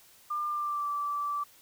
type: tone with pitch glide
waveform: sine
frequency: 1198 to 1162.6 Hz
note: D6 to D6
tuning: +34 to -18 cents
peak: -29 dBFS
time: 0.3-1.44 s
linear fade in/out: 10 ms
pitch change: -52 cents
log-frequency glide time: 0.49-0.88 s
effects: white hiss -58 dBFS RMS until 1.61 s